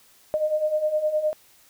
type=beating tone pair; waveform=sine; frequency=606 / 615.7 Hz; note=D#5 / D#5; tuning=-46 / -18 cents; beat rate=9.7 Hz; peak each=-27 / -22 dBFS; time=0.34-1.33 s; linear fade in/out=0 ms; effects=white hiss -56 dBFS RMS until 1.69 s